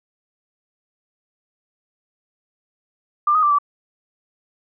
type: tone with pitch steps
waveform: sine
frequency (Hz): 1191 / 1253 / 1177 / 1156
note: D6 / D#6 / D6 / D6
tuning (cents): +24 / +12 / +3 / -28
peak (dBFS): -13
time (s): 3.27-3.586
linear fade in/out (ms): 5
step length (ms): 79
effects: none